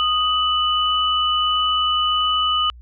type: tone pair together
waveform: sine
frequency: 1244.5 / 2977 Hz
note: D#6 / F#7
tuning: 0 / +10 cents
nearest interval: octave + minor third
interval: 1510 cents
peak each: -19 dBFS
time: 0-2.7 s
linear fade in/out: 0 ms
effects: added 60 Hz sine -39 dBFS peak until 2.81 s